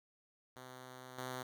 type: tone with level steps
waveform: 5% pulse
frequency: 127.9 Hz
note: C3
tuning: 39 cents flat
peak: -39 / -30 dBFS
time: 0.56-1.43 s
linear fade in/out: 5 ms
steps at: 1.18 s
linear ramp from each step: 2 ms
effects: none